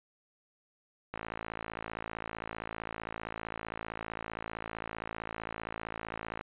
click train, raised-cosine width 0.5 ms, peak -22 dBFS, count 293, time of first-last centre 1.14-6.411 s, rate 55.4 Hz, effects resampled to 8000 Hz

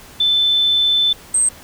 sine tone pair in turn, 3525 / 8295 Hz, A7 / C9, +2 / -16 cents, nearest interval octave + minor third, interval 1482 cents, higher second, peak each -12 dBFS, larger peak neither, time 0.2-1.13 / 1.34-1.49 s, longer first, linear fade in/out 5 ms, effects pink hiss -41 dBFS RMS until 1.63 s

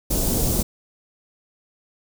pink band-stop noise, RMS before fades -21 dBFS, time 0.1-0.63 s, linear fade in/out 10 ms, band 470 to 7000 Hz, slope 12 dB/octave, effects none

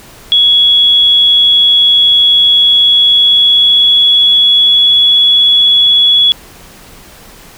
sine tone with pitch glide, 3356 to 3379 Hz, G#7 to G#7, +17 to +29 cents, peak -4 dBFS, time 0.32-6.32 s, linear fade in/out 0 ms, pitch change +12 cents, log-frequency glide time 2.56-4.91 s, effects pink hiss -36 dBFS RMS until 7.57 s

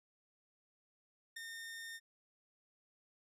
sawtooth tone with ADSR envelope, 1824 Hz, A#6, 38 cents flat, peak -38 dBFS, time 1.36-2 s, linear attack 9 ms, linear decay 6 ms, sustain -4 dB, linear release 43 ms, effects resampled to 32000 Hz

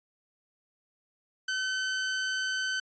sawtooth tone, 1526 Hz, G6, 47 cents flat, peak -25 dBFS, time 1.48-2.8 s, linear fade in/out 5 ms, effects resampled to 16000 Hz

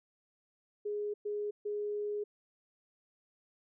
sine tone bursts at uneven times, 415.3 Hz, G#4, in tune, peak -33 dBFS, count 3, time 0.85-1.14 / 1.25-1.51 / 1.65-2.24 s, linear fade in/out 10 ms, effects none

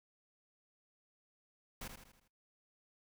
pink noise with echo, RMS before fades -45 dBFS, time 1.81-1.88 s, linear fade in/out 5 ms, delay 80 ms, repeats 5, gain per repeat -6 dB, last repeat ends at 2.28 s, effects noise-tail reverb RT60 0.2 s tail -20 dB re dry

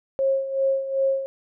sine tone with tremolo, 540 Hz, C#5, 45 cents flat, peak -17 dBFS, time 0.19-1.26 s, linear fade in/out 0 ms, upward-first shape sine, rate 2.6 Hz, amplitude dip 70%, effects none

